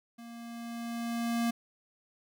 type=tone with level ramp; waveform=square; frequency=233.6 Hz; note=A#3; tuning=4 cents sharp; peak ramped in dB=-46 to -27 dBFS; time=0.18-1.51 s; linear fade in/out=10 ms; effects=none